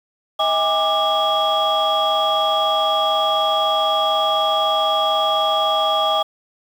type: tone cluster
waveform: sine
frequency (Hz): 637 / 813 / 1186 / 3317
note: D#5 / G#5 / D6 / G#7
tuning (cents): +41 / -37 / +17 / -3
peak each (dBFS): -20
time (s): 0.39-6.23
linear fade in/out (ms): 10
effects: tanh soft clip ceiling -9 dBFS + 7-bit